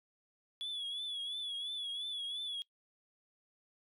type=tone with vibrato; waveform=sine; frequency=3401 Hz; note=G#7; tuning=40 cents sharp; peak=-35 dBFS; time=0.61-2.62 s; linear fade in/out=0 ms; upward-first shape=triangle; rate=2.9 Hz; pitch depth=77 cents each way; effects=noise-tail reverb RT60 0.1 s tail -23 dB re dry + tanh soft clip ceiling -36 dBFS